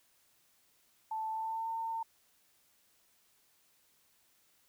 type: tone with pitch glide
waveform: sine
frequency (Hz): 880 to 904.7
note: A5 to A5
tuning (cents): 0 to +48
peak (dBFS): -34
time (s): 1.11-2.03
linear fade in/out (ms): 5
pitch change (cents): +48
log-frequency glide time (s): 1.3-1.68
effects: white hiss -70 dBFS RMS until 4.68 s